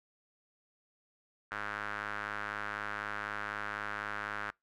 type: tone with band-pass filter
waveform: square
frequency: 52 Hz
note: G#1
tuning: 3 cents sharp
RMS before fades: -39 dBFS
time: 1.51-4.51 s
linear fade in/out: 10 ms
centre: 1500 Hz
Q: 3.5
effects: noise-tail reverb RT60 0.2 s tail -26 dB re dry